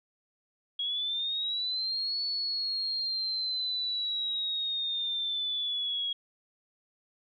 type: linear two-way sweep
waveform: sine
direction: up then down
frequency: 3301 to 4435 to 3301 Hz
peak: -29 dBFS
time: 0.79-6.13 s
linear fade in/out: 5 ms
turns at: 2.23 s
effects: none